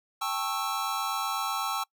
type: chord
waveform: square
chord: A dominant seventh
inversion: third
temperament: just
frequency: 792 / 880 / 1100 / 1320 Hz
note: G5 / A5 / C#6 / E6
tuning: +18 / 0 / -14 / +2 cents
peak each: -36 / -37 / -35 / -33 dBFS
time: 0.21-1.84 s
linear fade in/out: 10 ms
effects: noise-tail reverb RT60 0.1 s tail -25 dB re dry